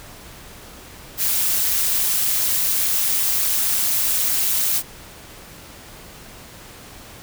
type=noise with amplitude modulation; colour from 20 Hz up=blue; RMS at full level=-17 dBFS; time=1.17-4.83 s; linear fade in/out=50 ms; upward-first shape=sine; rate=204 Hz; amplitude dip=60%; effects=pink hiss -41 dBFS RMS until 7.22 s